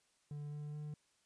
triangle tone with pitch steps, 146.83 / 148.28 / 149.74 Hz, D3 / D3 / D3, 0 / +17 / +34 cents, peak -40 dBFS, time 0.31-0.94 s, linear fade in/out 2 ms, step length 210 ms, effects white hiss -75 dBFS RMS until 1.25 s + resampled to 22050 Hz

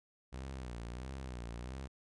sawtooth tone with vibrato, 62.3 Hz, B1, 16 cents sharp, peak -38 dBFS, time 0.32-1.88 s, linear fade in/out 20 ms, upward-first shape sine, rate 1.5 Hz, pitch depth 130 cents each way, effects resampled to 22050 Hz

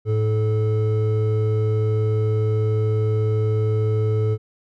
triangle tone pair together, 108.3 / 433.2 Hz, A2 / A4, -27 / -27 cents, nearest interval 2 octaves, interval 2400 cents, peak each -16 / -22 dBFS, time 0.05-4.38 s, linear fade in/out 50 ms, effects none

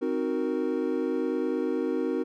triangle chord, C half-diminished seventh, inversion none, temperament equal, 261.6 / 311.1 / 370 / 466.2 Hz, C4 / Eb4 / Gb4 / Bb4, 0 / 0 / 0 / 0 cents, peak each -29 dBFS, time 0.01-2.24 s, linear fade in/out 20 ms, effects none

